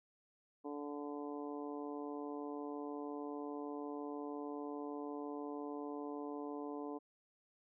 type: harmonic tone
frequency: 145.6 Hz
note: D3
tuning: 15 cents flat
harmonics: 2 / 3 / 4 / 5 / 6 / 7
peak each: -44 / -46 / -53 / -52 / -54 / -53 dBFS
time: 0.64-6.99 s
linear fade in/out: 20 ms
effects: none